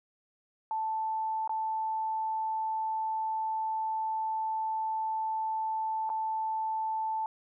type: tone with dropouts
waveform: sine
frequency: 880 Hz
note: A5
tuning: in tune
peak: -29 dBFS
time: 0.71-7.26 s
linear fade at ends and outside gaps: 1 ms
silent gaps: 1.476-1.494 / 6.093-6.1 s
effects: none